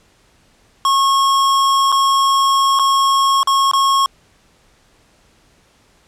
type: tone with dropouts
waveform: square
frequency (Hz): 1091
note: C#6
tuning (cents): -28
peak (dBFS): -12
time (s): 0.85-4.06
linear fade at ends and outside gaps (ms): 1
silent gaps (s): 1.919-1.924 / 2.79-2.795 / 3.431-3.473 / 3.714-3.734
effects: pink hiss -54 dBFS RMS until 6.07 s + low-pass 9000 Hz 12 dB/octave